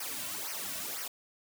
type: noise with flanger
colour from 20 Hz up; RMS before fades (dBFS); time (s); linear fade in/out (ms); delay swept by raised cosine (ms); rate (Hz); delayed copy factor
white; -38; 0-1.08; 5; 0.26 to 2.46; 2; -0.85
effects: none